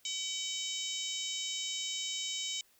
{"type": "harmonic tone", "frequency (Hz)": 760, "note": "F#5", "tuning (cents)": 46, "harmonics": [3, 4, 5, 6, 7, 8, 9, 10], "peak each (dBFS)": [-46, -39, -41, -52, -45, -46, -43, -44], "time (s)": [0.05, 2.61], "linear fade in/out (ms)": 2, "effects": ["white hiss -67 dBFS RMS until 2.79 s"]}